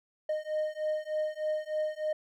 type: beating tone pair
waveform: triangle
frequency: 614 / 617.3 Hz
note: D#5 / D#5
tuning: -23 / -14 cents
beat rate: 3.3 Hz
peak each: -31 dBFS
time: 0.29-2.13 s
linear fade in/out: 5 ms
effects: none